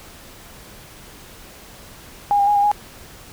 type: tone with pitch steps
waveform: sine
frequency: 816 / 803 / 827 / 810 / 828 Hz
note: G#5 / G5 / G#5 / G#5 / G#5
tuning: -31 / +41 / -8 / -43 / -5 cents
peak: -13 dBFS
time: 2.31-2.715 s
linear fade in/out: 0 ms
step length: 81 ms
effects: pink hiss -42 dBFS RMS until 3.32 s